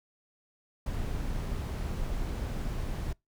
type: noise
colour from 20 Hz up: brown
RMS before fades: -33 dBFS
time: 0.86-3.13 s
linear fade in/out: 5 ms
effects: noise-tail reverb RT60 0.2 s tail -26 dB re dry